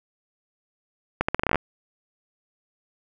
accelerating click train, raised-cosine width 0.5 ms, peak -6 dBFS, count 11, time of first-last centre 1.21-1.557 s, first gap 75 ms, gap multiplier 0.81, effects none

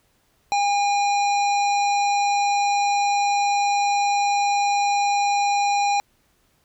harmonic tone, 811 Hz, G#5, 41 cents flat, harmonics 1 / 3 / 5 / 7 / 9, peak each -18 / -28 / -32 / -35 / -37 dBFS, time 0.52-6 s, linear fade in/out 0 ms, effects pink hiss -64 dBFS RMS until 6.64 s

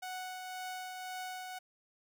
sawtooth tone with tremolo, 740 Hz, F#5, in tune, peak -35 dBFS, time 0.02-1.59 s, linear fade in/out 10 ms, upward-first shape triangle, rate 1.9 Hz, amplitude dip 35%, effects none

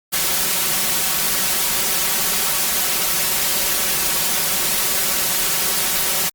white noise with comb filter, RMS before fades -19 dBFS, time 0.12-6.3 s, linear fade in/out 20 ms, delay 5.3 ms, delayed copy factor +0.9, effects Opus 48 kbps

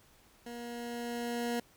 20% pulse tone with level ramp, 237.8 Hz, A#3, 35 cents sharp, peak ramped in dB -37 to -26 dBFS, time 0.46-1.6 s, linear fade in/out 5 ms, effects pink hiss -63 dBFS RMS until 1.76 s

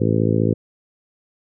harmonic tone, 55 Hz, A1, in tune, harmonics 2 / 3 / 4 / 5 / 6 / 7 / 8 / 9, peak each -20 / -22 / -23 / -24 / -25 / -25 / -26 / -27 dBFS, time 0-0.54 s, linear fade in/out 10 ms, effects none

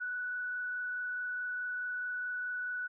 sine tone with frequency modulation, 1480 Hz, F#6, in tune, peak -34 dBFS, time 0-2.88 s, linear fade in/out 20 ms, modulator 24.7 Hz, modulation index 0.57, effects none

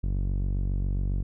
sawtooth tone with low-pass filter, 47.33 Hz, F#1, 40 cents sharp, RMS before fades -27 dBFS, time 0.03-1.23 s, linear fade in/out 10 ms, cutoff 210 Hz, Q 0.59, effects none

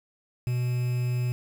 triangle tone with quantisation, 123.47 Hz, B2, in tune, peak -22 dBFS, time 0.47-1.32 s, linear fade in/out 0 ms, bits 7, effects none

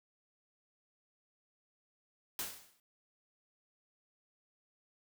white noise with exponential decay, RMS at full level -36 dBFS, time 2.39-2.8 s, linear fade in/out 1 ms, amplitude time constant 88 ms, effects none

